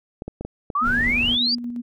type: clicks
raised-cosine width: 2 ms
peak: -17 dBFS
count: 5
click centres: 0.221 / 0.28 / 0.41 / 0.45 / 0.702 s
type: exponential sweep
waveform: sine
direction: up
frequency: 1111 to 4873 Hz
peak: -18 dBFS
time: 0.75-1.55 s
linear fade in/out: 5 ms
type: tone with tremolo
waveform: sine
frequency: 240.2 Hz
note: B3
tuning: 48 cents flat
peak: -25 dBFS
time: 0.81-1.82 s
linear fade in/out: 20 ms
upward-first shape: square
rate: 8.4 Hz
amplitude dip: 35%
type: noise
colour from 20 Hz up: brown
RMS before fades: -30 dBFS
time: 0.82-1.38 s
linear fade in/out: 50 ms
effects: none